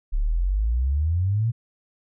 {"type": "exponential sweep", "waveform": "sine", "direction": "up", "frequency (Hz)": [33.6, 120], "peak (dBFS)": -19, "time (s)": [0.12, 1.52], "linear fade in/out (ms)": 20, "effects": []}